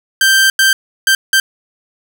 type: tone bursts at uneven times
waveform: sawtooth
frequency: 1568 Hz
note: G6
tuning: in tune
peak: -4 dBFS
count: 4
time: 0.21-0.5 / 0.59-0.73 / 1.07-1.15 / 1.33-1.4 s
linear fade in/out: 2 ms
effects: none